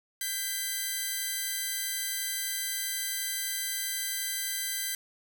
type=tone pair together; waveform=5% pulse; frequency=1581 / 2004 Hz; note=G6 / B6; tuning=+14 / +25 cents; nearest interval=major third; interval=411 cents; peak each=-23 dBFS; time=0.21-4.95 s; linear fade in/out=2 ms; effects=none